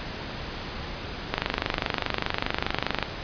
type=click train; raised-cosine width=0.3 ms; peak=-7 dBFS; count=43; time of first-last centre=1.34-3.027 s; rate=24.9 Hz; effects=pink hiss -35 dBFS RMS until 3.23 s + resampled to 11025 Hz